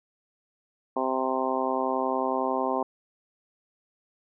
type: harmonic tone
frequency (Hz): 130.81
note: C3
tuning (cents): 0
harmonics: 2 / 3 / 4 / 5 / 6 / 7 / 8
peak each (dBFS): -32 / -32 / -32 / -32 / -32 / -32 / -32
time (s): 0.96-2.83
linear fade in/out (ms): 5
effects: none